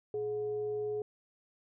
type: tone with frequency modulation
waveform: sine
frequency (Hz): 421.7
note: G#4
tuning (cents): +26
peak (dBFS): -32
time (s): 0.14-1.02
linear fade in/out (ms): 2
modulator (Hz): 305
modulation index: 0.25
effects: none